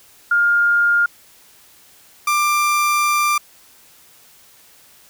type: tone pair in turn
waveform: sine / 30% pulse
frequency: 1411 / 1186.5 Hz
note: F6 / D6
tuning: +17 / +17 cents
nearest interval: minor third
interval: 300 cents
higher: first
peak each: -12 dBFS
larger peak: neither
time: 0.31-1.06 / 2.27-3.38 s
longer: second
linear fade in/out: 5 ms
effects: white hiss -49 dBFS RMS until 5.09 s